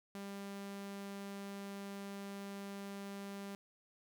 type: tone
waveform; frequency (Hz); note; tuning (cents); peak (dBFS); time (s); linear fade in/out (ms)
sawtooth; 198.8; G3; +25; -40; 0.15-3.55; 0
effects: none